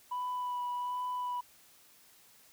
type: tone with vibrato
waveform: sine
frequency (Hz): 987.8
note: B5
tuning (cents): 0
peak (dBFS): -31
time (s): 0.11-1.41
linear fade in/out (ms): 10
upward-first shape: sine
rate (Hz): 1.3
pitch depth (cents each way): 14
effects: tanh soft clip ceiling -31 dBFS + white hiss -61 dBFS RMS until 2.52 s